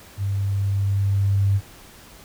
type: tone with level ramp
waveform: sine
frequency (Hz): 99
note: G2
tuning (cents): +18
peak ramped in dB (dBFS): -21 to -15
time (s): 0.17-1.61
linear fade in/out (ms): 50
effects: pink hiss -46 dBFS RMS until 2.24 s